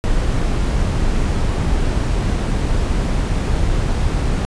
brown noise, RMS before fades -17 dBFS, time 0.04-4.45 s, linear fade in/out 0 ms, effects resampled to 22050 Hz

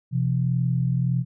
sine tone pair together, 128.22 / 169.8 Hz, C3 / F3, -35 / -48 cents, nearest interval perfect fourth, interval 487 cents, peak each -21 / -25 dBFS, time 0.11-1.25 s, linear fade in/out 50 ms, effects none

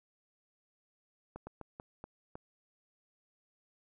slowing click train, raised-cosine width 1 ms, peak -30 dBFS, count 6, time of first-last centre 1.36-2.355 s, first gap 110 ms, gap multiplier 1.3, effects none

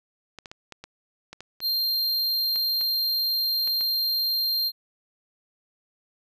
clicks, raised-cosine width 0.2 ms, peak -22 dBFS, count 12, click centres 0.387 / 0.458 / 0.515 / 0.723 / 0.84 / 1.33 / 1.406 / 1.604 / 2.559 / 2.812 / 3.675 / 3.81 s
square tone, 4186 Hz, C8, in tune, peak -23 dBFS, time 1.61-4.72 s, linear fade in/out 50 ms
effects none

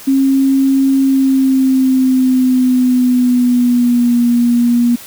sine tone with pitch glide, 270 to 239.2 Hz, C#4 to A#3, -45 to +45 cents, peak -8 dBFS, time 0.07-4.96 s, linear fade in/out 10 ms, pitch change -210 cents, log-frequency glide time 1.01-4.21 s, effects white hiss -34 dBFS RMS until 5.06 s

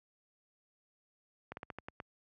slowing click train, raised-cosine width 0.5 ms, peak -27 dBFS, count 7, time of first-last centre 1.52-2.002 s, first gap 51 ms, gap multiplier 1.18, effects high-pass 60 Hz 12 dB/octave

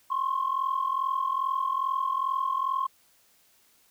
sine tone pair together, 1046.5 / 1088.9 Hz, C6 / C#6, 0 / -31 cents, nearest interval minor second, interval 69 cents, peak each -27 dBFS, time 0.1-2.87 s, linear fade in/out 10 ms, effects tanh soft clip ceiling -19 dBFS + white hiss -63 dBFS RMS until 3.9 s

